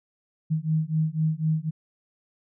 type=beating tone pair; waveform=sine; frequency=155.56 / 159.56 Hz; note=D#3 / D#3; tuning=0 / +44 cents; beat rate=4 Hz; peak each=-25 dBFS; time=0.5-1.71 s; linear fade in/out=20 ms; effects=none